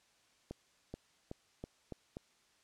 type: accelerating click train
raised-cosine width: 2 ms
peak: -29 dBFS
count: 6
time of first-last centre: 0.51-2.169 s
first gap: 430 ms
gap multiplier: 0.87
effects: white hiss -70 dBFS RMS until 2.63 s + low-pass 7000 Hz 12 dB/octave